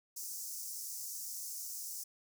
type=high-pass noise; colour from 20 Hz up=pink; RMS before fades=-43 dBFS; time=0.16-2.04 s; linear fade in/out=10 ms; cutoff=5400 Hz; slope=48 dB/octave; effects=none